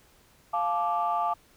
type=chord; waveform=sine; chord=D minor; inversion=first; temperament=equal with one note detuned; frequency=698.5 / 867.9 / 1174.7 Hz; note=F5 / A5 / D6; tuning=0 / -24 / 0 cents; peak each=-28 dBFS; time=0.53-1.34 s; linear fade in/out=10 ms; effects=tanh soft clip ceiling -17 dBFS + pink hiss -60 dBFS RMS until 1.56 s